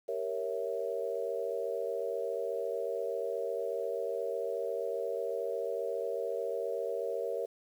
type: chord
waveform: sine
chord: G diminished seventh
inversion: none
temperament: equal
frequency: 392 / 466.2 / 554.4 / 659.3 Hz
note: G4 / Bb4 / Db5 / Fb5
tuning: 0 / 0 / 0 / 0 cents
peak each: -40 / -35 / -37 / -40 dBFS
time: 0.08-7.46 s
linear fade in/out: 10 ms
effects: 10-bit